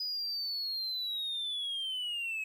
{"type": "linear sweep", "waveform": "triangle", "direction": "down", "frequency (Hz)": [4978, 2550], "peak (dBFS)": -31, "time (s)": [0, 2.44], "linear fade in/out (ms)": 5, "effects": ["tanh soft clip ceiling -28 dBFS", "11-bit"]}